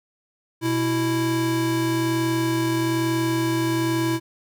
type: tone pair together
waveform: square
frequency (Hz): 123.57 / 329.6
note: B2 / E4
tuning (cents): +1 / 0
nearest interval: octave + perfect fourth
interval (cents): 1699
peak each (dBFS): -27 / -22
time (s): 0.61-4.2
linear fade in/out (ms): 50
effects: none